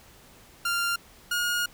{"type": "tone pair in turn", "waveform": "sawtooth", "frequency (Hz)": [1393, 1432.2], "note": ["F6", "F6"], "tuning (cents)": [-5, 43], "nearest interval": "unison", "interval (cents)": 48, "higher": "second", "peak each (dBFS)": -21, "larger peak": "neither", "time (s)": [[0.65, 0.96], [1.31, 1.66]], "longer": "second", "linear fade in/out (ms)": 5, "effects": ["pink hiss -53 dBFS RMS until 1.73 s"]}